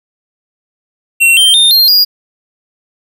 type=tone with pitch steps; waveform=square; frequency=2725 / 3148 / 3637 / 4203 / 4855 Hz; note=F7 / G7 / A#7 / C8 / D#8; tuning=-43 / +7 / -43 / +7 / -43 cents; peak=-5 dBFS; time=1.2-2.05 s; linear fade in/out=20 ms; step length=170 ms; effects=none